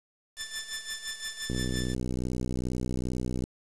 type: tone with tremolo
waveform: 15% pulse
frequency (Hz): 1761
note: A6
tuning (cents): +1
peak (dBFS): -26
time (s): 0.36-1.95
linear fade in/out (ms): 50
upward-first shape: sine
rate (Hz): 5.8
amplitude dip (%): 65
type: click train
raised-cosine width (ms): 3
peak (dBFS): -19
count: 122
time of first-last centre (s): 1.5-3.439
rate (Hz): 62.4
effects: resampled to 24000 Hz + 7-bit